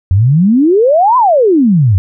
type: exponential two-way sweep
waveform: sine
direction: up then down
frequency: 87.31 to 1046.5 to 87.31 Hz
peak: -5 dBFS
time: 0.11-1.98 s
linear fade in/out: 0 ms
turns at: 1.17 s
effects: none